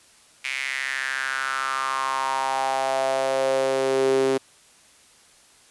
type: tone with high-pass filter sweep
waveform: sawtooth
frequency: 133.5 Hz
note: C3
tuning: 35 cents sharp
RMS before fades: -24 dBFS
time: 0.44-4.38 s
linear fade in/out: 10 ms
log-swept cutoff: 2300 to 350 Hz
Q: 5.2
effects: white hiss -54 dBFS RMS until 5.7 s + resampled to 24000 Hz